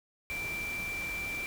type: tone in noise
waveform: sine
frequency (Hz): 2349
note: D7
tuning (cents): 0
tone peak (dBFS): -34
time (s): 0.3-1.46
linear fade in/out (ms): 0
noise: pink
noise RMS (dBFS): -43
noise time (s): 0.3-1.46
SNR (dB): +6
effects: none